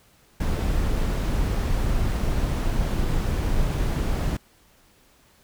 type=noise; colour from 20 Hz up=brown; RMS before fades=-23 dBFS; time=0.4-4.37 s; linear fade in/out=5 ms; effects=pink hiss -58 dBFS RMS until 5.43 s